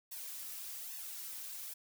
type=noise with flanger; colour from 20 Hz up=blue; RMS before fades=-45 dBFS; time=0.11-1.74 s; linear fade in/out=10 ms; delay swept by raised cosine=1.1 to 4 ms; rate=1.2 Hz; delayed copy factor=+0.95; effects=none